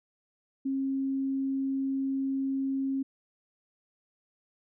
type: tone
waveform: sine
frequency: 270 Hz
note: C#4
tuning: 45 cents flat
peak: -27 dBFS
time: 0.65-3.03 s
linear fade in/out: 10 ms
effects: none